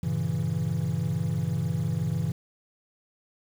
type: chord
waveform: triangle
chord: G diminished seventh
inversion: none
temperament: equal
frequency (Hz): 98 / 116.54 / 138.59 / 164.81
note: G2 / Bb2 / Db3 / Fb3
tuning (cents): 0 / 0 / 0 / 0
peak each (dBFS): -30 / -30 / -28 / -26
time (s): 0.03-2.32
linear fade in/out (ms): 5
effects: tanh soft clip ceiling -16 dBFS + 8-bit